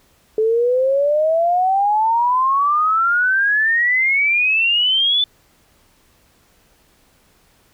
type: exponential sweep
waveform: sine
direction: up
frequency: 430.5 to 3520 Hz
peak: -13 dBFS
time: 0.38-5.24 s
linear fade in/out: 2 ms
effects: pink hiss -56 dBFS RMS until 7.73 s